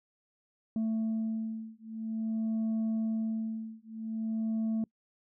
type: beating tone pair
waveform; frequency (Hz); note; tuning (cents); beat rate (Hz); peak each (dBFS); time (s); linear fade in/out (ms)
sine; 221.8 / 222.29; A3 / A3; +14 / +18; 0.49; -31; 0.76-4.84; 2
effects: noise-tail reverb RT60 0.1 s tail -26 dB re dry + tanh soft clip ceiling -27 dBFS